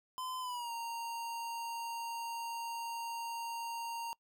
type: tone with pitch glide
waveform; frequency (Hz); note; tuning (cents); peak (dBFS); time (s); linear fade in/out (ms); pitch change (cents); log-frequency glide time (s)
square; 1023 to 927.3; C6 to A#5; -39 to -9; -39; 0.18-4.13; 0; -170; 0.4-0.72
effects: noise-tail reverb RT60 0.1 s tail -24 dB re dry